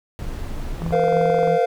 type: noise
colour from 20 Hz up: brown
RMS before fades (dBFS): -28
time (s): 0.19-0.94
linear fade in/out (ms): 0
type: tone with tremolo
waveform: triangle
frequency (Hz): 166.6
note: E3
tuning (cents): +19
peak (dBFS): -21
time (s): 0.79-1.59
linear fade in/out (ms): 50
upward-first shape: square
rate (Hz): 2.9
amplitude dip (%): 30
type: click train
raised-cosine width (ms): 1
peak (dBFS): -17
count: 16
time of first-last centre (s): 0.82-1.475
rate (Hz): 22.9
type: chord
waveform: triangle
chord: Bb suspended second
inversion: none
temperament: equal with one note detuned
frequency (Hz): 466.2 / 510.7 / 698.5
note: Bb4 / C5 / F5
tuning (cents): 0 / -42 / 0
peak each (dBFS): -18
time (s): 0.92-1.66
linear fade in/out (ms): 10
effects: none